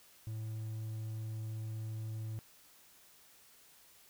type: tone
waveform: triangle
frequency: 110 Hz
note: A2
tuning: in tune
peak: -36 dBFS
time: 0.27-2.39 s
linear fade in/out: 0 ms
effects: white hiss -62 dBFS RMS until 4.09 s